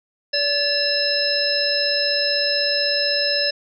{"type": "harmonic tone with a mistuned harmonic", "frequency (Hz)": 576, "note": "D5", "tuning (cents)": -34, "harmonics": [1, 3, 5, 7, 9], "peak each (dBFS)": [-24, -26, -30, -27, -20], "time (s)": [0.33, 3.51], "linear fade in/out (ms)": 10, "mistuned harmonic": 5, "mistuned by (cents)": -97, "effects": []}